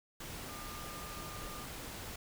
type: tone in noise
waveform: sine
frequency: 1204 Hz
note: D6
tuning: 43 cents sharp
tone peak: -49 dBFS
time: 0.49-1.65 s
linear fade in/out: 5 ms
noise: pink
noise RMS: -45 dBFS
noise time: 0.2-2.16 s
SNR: -7 dB
effects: none